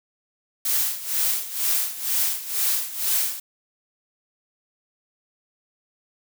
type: noise with tremolo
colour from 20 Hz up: blue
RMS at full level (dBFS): -21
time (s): 0.65-3.4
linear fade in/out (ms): 5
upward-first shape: sine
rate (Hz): 2.1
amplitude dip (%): 80
effects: none